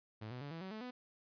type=tone with pitch steps; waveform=sawtooth; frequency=108.6 / 124.75 / 143.3 / 164.61 / 189.08 / 217.2 / 249.5 Hz; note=A2 / B2 / D3 / E3 / F#3 / A3 / B3; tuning=-22 / +18 / -42 / -2 / +38 / -22 / +18 cents; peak=-40 dBFS; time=0.21-0.91 s; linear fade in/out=10 ms; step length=100 ms; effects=resampled to 11025 Hz